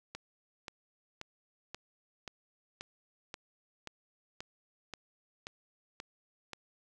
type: click train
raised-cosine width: 0.2 ms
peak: -24 dBFS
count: 13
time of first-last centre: 0.15-6.533 s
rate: 1.88 Hz
effects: none